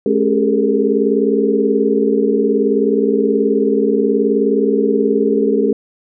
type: tone cluster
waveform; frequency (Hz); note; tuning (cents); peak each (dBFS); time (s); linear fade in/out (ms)
sine; 214.5 / 274.9 / 397.8 / 416.6 / 457.2; A3 / C#4 / G4 / G#4 / A#4; -44 / -14 / +25 / +5 / -34; -18; 0.06-5.73; 2
effects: none